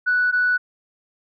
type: tone pair in turn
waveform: sine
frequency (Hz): 1480 / 1480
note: F#6 / F#6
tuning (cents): 0 / 0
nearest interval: unison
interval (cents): 0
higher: neither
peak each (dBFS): -15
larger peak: neither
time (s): 0.06-0.32 / 0.32-0.58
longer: neither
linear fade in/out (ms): 20
effects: tanh soft clip ceiling -11 dBFS